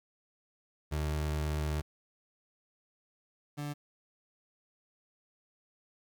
30% pulse tone pair in turn, 75.8 / 146.18 Hz, D#2 / D3, -45 / -8 cents, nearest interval major seventh, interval 1137 cents, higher second, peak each -28 / -33 dBFS, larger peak first, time 0.91-1.82 / 3.57-3.74 s, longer first, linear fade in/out 20 ms, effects 11-bit

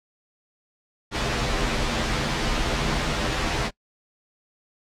pink noise with comb filter, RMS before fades -24 dBFS, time 1.11-3.71 s, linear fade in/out 50 ms, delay 11 ms, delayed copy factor -1, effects noise-tail reverb RT60 0.1 s tail -23 dB re dry + low-pass 5000 Hz 12 dB/octave

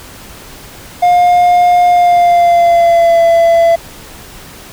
triangle tone with pitch glide, 710 to 672.1 Hz, F5 to E5, +28 to +33 cents, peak -3 dBFS, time 1.02-3.76 s, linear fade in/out 10 ms, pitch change -95 cents, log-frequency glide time 1.87-3.21 s, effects pink hiss -33 dBFS RMS until 4.72 s

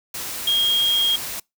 sine tone in noise, 3249 Hz, G#7, 39 cents flat, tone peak -16 dBFS, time 0.47-1.16 s, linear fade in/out 5 ms, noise white, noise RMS -30 dBFS, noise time 0.14-1.4 s, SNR +11 dB, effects noise-tail reverb RT60 0.2 s tail -26 dB re dry

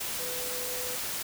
sine tone in noise, 498.3 Hz, B4, 15 cents sharp, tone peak -39 dBFS, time 0.19-0.96 s, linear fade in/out 10 ms, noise white, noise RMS -34 dBFS, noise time 0-1.23 s, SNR -8 dB, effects none

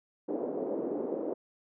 white band-pass noise, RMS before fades -34 dBFS, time 0.28-1.34 s, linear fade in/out 10 ms, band 280 to 480 Hz, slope 24 dB/octave, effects none

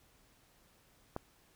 click, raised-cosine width 1 ms, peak -23 dBFS, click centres 1.164 s, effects pink hiss -67 dBFS RMS until 1.55 s

